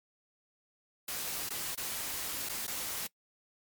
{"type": "noise with dropouts", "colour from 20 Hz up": "white", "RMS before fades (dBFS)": -37, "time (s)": [1.08, 3.07], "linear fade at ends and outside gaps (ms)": 5, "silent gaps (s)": [[1.49, 1.504], [1.75, 1.775], [2.49, 2.494], [2.668, 2.677]], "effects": ["noise-tail reverb RT60 0.1 s tail -22 dB re dry", "MP3 96 kbps"]}